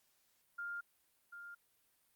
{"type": "tone with echo", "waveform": "sine", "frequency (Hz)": 1403, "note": "F6", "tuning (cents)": 8, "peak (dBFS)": -40, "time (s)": [0.58, 0.81], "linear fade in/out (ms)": 10, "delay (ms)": 740, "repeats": 1, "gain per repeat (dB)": -8, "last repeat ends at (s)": 1.55, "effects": ["white hiss -75 dBFS RMS until 2.15 s", "Opus 48 kbps"]}